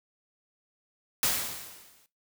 white noise with exponential decay, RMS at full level -24 dBFS, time 1.23-2.06 s, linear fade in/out 1 ms, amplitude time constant 180 ms, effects noise-tail reverb RT60 0.2 s tail -17 dB re dry

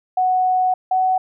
sine tone pair in turn, 740 / 747.7 Hz, F#5 / F#5, 0 / +18 cents, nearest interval unison, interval 18 cents, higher second, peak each -14 / -14 dBFS, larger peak neither, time 0.17-0.74 / 0.91-1.18 s, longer first, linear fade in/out 5 ms, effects none

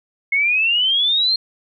sine exponential sweep, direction up, 2160 to 4248 Hz, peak -14 dBFS, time 0.32-1.36 s, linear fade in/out 5 ms, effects none

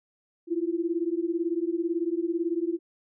sine beating tone pair, 329.5 / 347.5 Hz, E4 / F4, -1 / -9 cents, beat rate 18 Hz, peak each -28 dBFS, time 0.47-2.79 s, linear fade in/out 50 ms, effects none

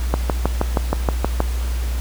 click train, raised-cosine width 1 ms, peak -3 dBFS, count 9, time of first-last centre 0.14-1.404 s, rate 6.33 Hz, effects added 60 Hz sine -19 dBFS peak until 2 s + pink hiss -35 dBFS RMS until 2 s

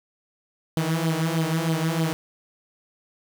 sawtooth tone with flanger, 162.1 Hz, E3, 29 cents flat, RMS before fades -24 dBFS, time 0.77-2.13 s, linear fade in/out 0 ms, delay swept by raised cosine 0.22 to 5.62 ms, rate 3.2 Hz, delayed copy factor +0.7, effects 7-bit

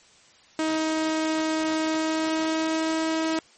sawtooth tone with pitch glide, 316 to 320.6 Hz, D#4 to E4, +27 to -48 cents, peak -19 dBFS, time 0.59-3.39 s, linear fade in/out 2 ms, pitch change +25 cents, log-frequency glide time 1.81-3.06 s, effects white hiss -55 dBFS RMS until 3.57 s + MP3 32 kbps

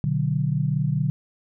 sine chord, B minor, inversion none, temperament just, 123.47 / 148.16 / 185.21 Hz, B2 / D3 / F#3, 0 / +16 / +2 cents, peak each -26 / -22 / -28 dBFS, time 0.04-1.1 s, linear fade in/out 0 ms, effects none

